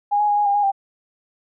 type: tone with pitch steps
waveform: sine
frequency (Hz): 820 / 835 / 823 / 829 / 805 / 823 / 788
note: G#5 / G#5 / G#5 / G#5 / G5 / G#5 / G5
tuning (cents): -22 / +9 / -16 / -3 / +46 / -16 / +9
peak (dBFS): -15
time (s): 0.11-0.719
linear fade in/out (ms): 20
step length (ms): 87
effects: none